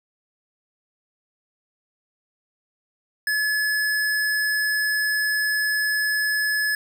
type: tone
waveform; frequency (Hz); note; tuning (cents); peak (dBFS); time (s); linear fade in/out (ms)
square; 1710; A6; -50; -21; 3.27-6.75; 2
effects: none